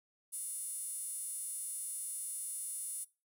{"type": "tone with high-pass filter", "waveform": "sawtooth", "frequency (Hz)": 715, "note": "F5", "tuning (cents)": 41, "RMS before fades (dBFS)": -41, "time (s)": [0.32, 3.05], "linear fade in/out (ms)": 20, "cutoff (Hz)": 9800, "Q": 9.5, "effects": ["noise-tail reverb RT60 0.3 s tail -21 dB re dry"]}